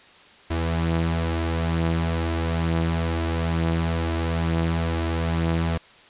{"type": "tone pair together", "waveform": "sawtooth", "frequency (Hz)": [82.41, 165.92], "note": ["E2", "E3"], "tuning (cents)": [0, 12], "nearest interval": "octave", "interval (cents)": 1212, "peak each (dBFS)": [-19, -23], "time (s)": [0.5, 5.78], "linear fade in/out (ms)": 10, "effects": ["white hiss -50 dBFS RMS until 6.09 s", "resampled to 8000 Hz"]}